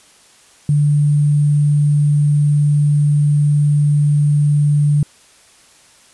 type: tone with sample-and-hold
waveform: sine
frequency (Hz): 146.83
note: D3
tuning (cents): 0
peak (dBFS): -10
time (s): 0.69-5.03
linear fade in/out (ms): 2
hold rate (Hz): 8820
effects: white hiss -48 dBFS RMS until 6.13 s + resampled to 24000 Hz